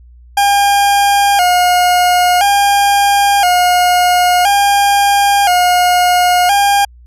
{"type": "tone with vibrato", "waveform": "40% pulse", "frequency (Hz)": 760, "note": "F#5", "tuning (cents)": 46, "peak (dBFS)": -7, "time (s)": [0.37, 6.85], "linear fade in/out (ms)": 5, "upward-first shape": "square", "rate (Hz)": 0.49, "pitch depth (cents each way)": 100, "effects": ["added 60 Hz sine -37 dBFS peak until 7.06 s", "resampled to 32000 Hz"]}